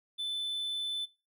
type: tone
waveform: triangle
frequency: 3515 Hz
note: A7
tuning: 2 cents flat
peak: -31 dBFS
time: 0.18-1.06 s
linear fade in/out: 20 ms
effects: noise-tail reverb RT60 0.3 s tail -21 dB re dry